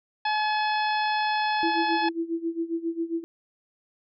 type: harmonic tone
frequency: 853 Hz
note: G#5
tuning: 46 cents sharp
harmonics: 1 / 2 / 3 / 4 / 5 / 6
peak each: -24 / -30 / -34 / -36 / -38 / -40 dBFS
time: 0.25-2.09 s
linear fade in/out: 5 ms
type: tone with tremolo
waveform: sine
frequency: 332.4 Hz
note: E4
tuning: 15 cents sharp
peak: -23 dBFS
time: 1.63-3.24 s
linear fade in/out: 0 ms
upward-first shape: sine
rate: 7.4 Hz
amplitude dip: 85%
effects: none